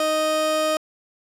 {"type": "tone pair together", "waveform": "30% pulse", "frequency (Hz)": [311.1, 622.2], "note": ["D#4", "D#5"], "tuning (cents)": [0, 0], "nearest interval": "octave", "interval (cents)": 1200, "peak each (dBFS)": [-26, -18], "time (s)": [0, 0.77], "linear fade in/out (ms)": 2, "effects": ["low-pass 12000 Hz 12 dB/octave"]}